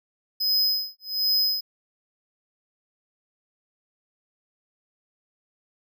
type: tone with tremolo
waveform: square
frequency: 5050 Hz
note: D#8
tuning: 25 cents sharp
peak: -19 dBFS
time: 0.4-1.61 s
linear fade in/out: 10 ms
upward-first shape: sine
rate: 1.3 Hz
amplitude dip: 100%
effects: none